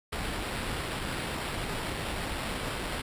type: noise with sample-and-hold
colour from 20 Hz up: pink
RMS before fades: -34 dBFS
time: 0.12-3.02 s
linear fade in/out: 10 ms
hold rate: 6300 Hz
effects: resampled to 32000 Hz